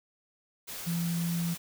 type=tone in noise; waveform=sine; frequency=169.9 Hz; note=F3; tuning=47 cents flat; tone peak=-28 dBFS; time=0.86-1.55 s; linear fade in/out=20 ms; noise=white; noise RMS=-40 dBFS; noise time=0.67-1.58 s; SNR=+9 dB; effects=none